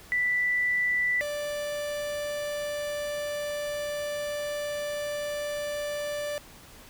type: tone pair in turn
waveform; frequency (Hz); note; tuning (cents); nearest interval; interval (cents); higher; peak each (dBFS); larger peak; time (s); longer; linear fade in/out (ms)
sine / 45% pulse; 1975.5 / 587.3; B6 / D5; 0 / 0; octave + major sixth; 2100; first; -23 / -30; first; 0.12-1.21 / 1.21-6.38; second; 0
effects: pink hiss -50 dBFS RMS until 6.89 s